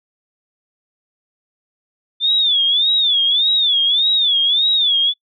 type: tone with vibrato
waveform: sine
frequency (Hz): 3520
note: A7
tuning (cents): 0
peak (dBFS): -12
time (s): 2.2-5.14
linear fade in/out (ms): 50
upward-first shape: sine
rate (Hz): 1.7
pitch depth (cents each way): 150
effects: noise-tail reverb RT60 0.1 s tail -26 dB re dry